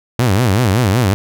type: tone with vibrato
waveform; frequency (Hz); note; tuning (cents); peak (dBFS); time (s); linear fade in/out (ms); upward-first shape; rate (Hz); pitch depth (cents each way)
sawtooth; 109.2; A2; -13; -7; 0.19-1.14; 0; sine; 5.3; 280
effects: none